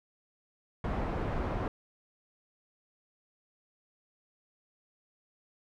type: low-pass noise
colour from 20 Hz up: pink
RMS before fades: -33 dBFS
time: 0.84-1.68 s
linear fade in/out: 2 ms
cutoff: 1200 Hz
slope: 12 dB/octave
effects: none